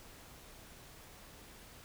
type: silence
effects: pink hiss -55 dBFS RMS until 1.84 s